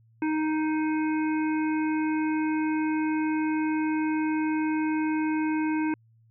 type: harmonic tone with a mistuned harmonic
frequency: 311.1 Hz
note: D#4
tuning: in tune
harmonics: 1 / 3 / 5 / 7 / 8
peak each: -24 / -34 / -38 / -41 / -42 dBFS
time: 0.22-5.94 s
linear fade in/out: 2 ms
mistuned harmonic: 8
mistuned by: +18 cents
effects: added 113 Hz sine -57 dBFS peak until 6.3 s